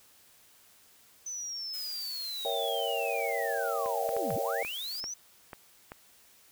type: linear two-way sweep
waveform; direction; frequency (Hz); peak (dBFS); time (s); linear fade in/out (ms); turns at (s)
sine; down then up; 6110 to 92.7 to 6110; -35; 1.26-5.14; 5; 4.35
type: noise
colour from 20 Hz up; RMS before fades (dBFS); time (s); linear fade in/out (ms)
blue; -44; 1.73-5.01; 10
type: chord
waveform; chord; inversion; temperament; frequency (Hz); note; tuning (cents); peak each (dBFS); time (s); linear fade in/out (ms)
sine; A# diminished seventh; none; equal; 466.2 / 554.4 / 659.3 / 784; A#4 / C#5 / E5 / G5; 0 / 0 / 0 / 0; -35; 2.45-4.63; 2
type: clicks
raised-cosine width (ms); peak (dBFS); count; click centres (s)
0.5; -26; 8; 3.86 / 4.091 / 4.166 / 4.305 / 4.649 / 5.041 / 5.532 / 5.919
effects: white hiss -60 dBFS RMS until 6.51 s